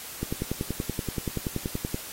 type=click train; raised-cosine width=3 ms; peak=-15 dBFS; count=19; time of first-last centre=0.23-1.944 s; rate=10.5 Hz; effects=white hiss -40 dBFS RMS until 2.12 s + AAC 48 kbps